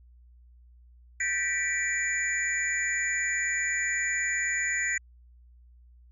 sine tone cluster, 1567 / 1799 / 1958 / 2330 / 6920 Hz, G6 / A6 / B6 / D7 / A8, -1 / +38 / -15 / -14 / -30 cents, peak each -37 / -36 / -28 / -35 / -33 dBFS, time 1.2-4.98 s, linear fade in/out 5 ms, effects added 60 Hz sine -52 dBFS peak until 6.11 s

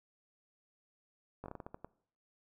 slowing click train, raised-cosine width 1 ms, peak -30 dBFS, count 9, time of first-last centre 1.44-1.846 s, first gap 19 ms, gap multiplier 1.27, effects noise-tail reverb RT60 0.6 s tail -21 dB re dry

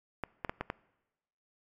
clicks, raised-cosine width 0.5 ms, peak -18 dBFS, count 5, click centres 0.237 / 0.448 / 0.495 / 0.61 / 0.701 s, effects noise-tail reverb RT60 1.0 s tail -22 dB re dry + MP3 96 kbps

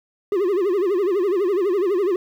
triangle tone with vibrato, 380 Hz, F#4, 46 cents sharp, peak -15 dBFS, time 0.32-2.16 s, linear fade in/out 2 ms, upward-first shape sine, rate 12 Hz, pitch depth 170 cents each way, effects 9-bit

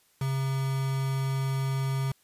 triangle tone with quantisation, 134.4 Hz, C3, 47 cents sharp, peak -24 dBFS, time 0.21-2.12 s, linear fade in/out 5 ms, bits 6, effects white hiss -65 dBFS RMS until 2.23 s + resampled to 32000 Hz

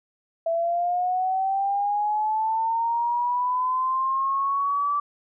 sine linear sweep, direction up, 659.3 to 1163 Hz, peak -21 dBFS, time 0.46-5 s, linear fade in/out 5 ms, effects none

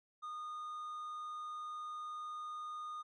triangle tone, 1227 Hz, D#6, 25 cents flat, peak -40 dBFS, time 0.22-3.03 s, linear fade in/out 20 ms, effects resampled to 22050 Hz

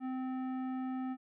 sine tone with tanh clipping, 258.7 Hz, C4, 19 cents flat, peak -37 dBFS, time 0-1.17 s, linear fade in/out 50 ms, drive 16 dB, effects low-pass 2000 Hz 12 dB/octave

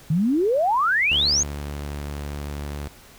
sine exponential sweep, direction up, 146.83 to 6750 Hz, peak -17 dBFS, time 0.1-1.43 s, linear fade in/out 5 ms
sawtooth tone, 72.4 Hz, D2, 24 cents flat, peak -25 dBFS, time 1.11-2.88 s, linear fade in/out 0 ms
effects pink hiss -48 dBFS RMS until 3.18 s

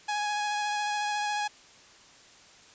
sawtooth tone with vibrato, 833 Hz, G#5, 5 cents sharp, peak -24 dBFS, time 0.08-1.48 s, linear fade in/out 10 ms, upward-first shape sine, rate 14 Hz, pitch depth 14 cents each way, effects white hiss -54 dBFS RMS until 2.74 s + resampled to 16000 Hz

